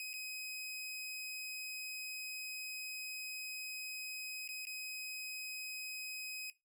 sawtooth tone with dropouts, 2524 Hz, D#7, 24 cents sharp, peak -38 dBFS, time 0-6.5 s, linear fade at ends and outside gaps 1 ms, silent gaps 0.132-0.138 / 4.477-4.489 / 4.653-4.669 s, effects noise-tail reverb RT60 0.2 s tail -17 dB re dry

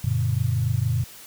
sine chord, Gb augmented, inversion none, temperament equal with one note detuned, 92.5 / 116.54 / 143.31 Hz, Gb2 / Bb2 / D3, 0 / 0 / -42 cents, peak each -26 / -22 / -27 dBFS, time 0.04-1.04 s, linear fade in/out 5 ms, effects white hiss -44 dBFS RMS until 1.26 s

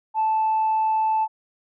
sine tone, 876 Hz, A5, 8 cents flat, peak -17 dBFS, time 0.14-1.28 s, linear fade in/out 50 ms, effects tanh soft clip ceiling -15 dBFS

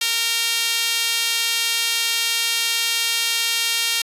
sawtooth tone with high-pass filter, 461.5 Hz, A#4, 17 cents flat, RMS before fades -21 dBFS, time 0.01-4.02 s, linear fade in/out 5 ms, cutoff 3100 Hz, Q 1.4, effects resampled to 32000 Hz

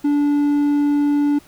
triangle tone, 290 Hz, D4, 22 cents flat, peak -12 dBFS, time 0.04-1.39 s, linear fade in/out 10 ms, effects pink hiss -49 dBFS RMS until 1.47 s

